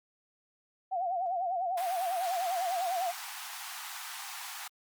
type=tone with vibrato; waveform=sine; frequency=723 Hz; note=F#5; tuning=40 cents flat; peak=-29 dBFS; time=0.91-3.12 s; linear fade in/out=20 ms; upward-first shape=sine; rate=10 Hz; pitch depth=110 cents each way
type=high-pass noise; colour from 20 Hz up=pink; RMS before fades=-42 dBFS; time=1.77-4.68 s; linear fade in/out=5 ms; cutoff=740 Hz; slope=96 dB/octave
effects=Opus 48 kbps